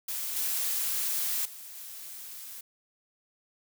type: noise with level steps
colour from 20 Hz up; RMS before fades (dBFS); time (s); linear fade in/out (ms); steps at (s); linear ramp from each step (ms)
blue; -34 / -30 / -45 / -43; 0.08-2.61; 5; 0.36 / 1.45 / 1.75; 5
effects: none